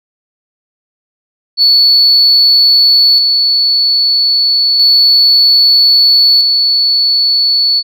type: tone with tremolo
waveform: sine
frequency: 4435 Hz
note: C#8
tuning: in tune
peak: -3 dBFS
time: 1.57-7.83 s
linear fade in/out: 50 ms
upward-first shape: square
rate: 0.31 Hz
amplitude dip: 35%
effects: tanh soft clip ceiling 0 dBFS